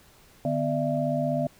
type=tone cluster; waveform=sine; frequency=150 / 249.9 / 594 / 670 Hz; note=D3 / B3 / D5 / E5; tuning=+37 / +21 / +20 / +28 cents; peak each=-29 dBFS; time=0.45-1.47 s; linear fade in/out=2 ms; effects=pink hiss -56 dBFS RMS until 1.59 s